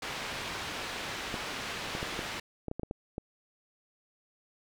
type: low-pass noise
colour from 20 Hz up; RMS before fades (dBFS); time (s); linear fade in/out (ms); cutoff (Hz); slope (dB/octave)
white; -38; 0.02-2.4; 5; 3200; 12
type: clicks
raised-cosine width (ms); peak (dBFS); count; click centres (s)
2; -22; 10; 1.342 / 1.951 / 2.029 / 2.192 / 2.683 / 2.714 / 2.796 / 2.833 / 2.911 / 3.181
effects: none